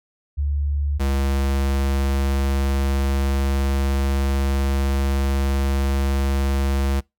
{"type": "tone pair in turn", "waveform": ["sine", "square"], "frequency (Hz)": [71.9, 68.42], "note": ["D2", "C#2"], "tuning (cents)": [-36, -22], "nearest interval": "minor second", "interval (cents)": 86, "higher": "first", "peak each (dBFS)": -19, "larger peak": "neither", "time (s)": [[0.37, 0.99], [0.99, 7.01]], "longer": "second", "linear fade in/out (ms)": 20, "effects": ["noise-tail reverb RT60 0.2 s tail -25 dB re dry"]}